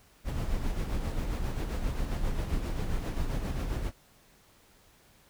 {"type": "noise with tremolo", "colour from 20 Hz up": "brown", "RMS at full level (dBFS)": -29, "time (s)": [0.24, 3.92], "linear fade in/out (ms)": 50, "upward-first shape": "sine", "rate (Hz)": 7.5, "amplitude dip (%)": 45, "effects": ["pink hiss -61 dBFS RMS until 5.29 s"]}